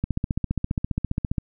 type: click train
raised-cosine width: 5 ms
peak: -11 dBFS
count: 21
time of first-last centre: 0.04-1.382 s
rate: 14.9 Hz
effects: none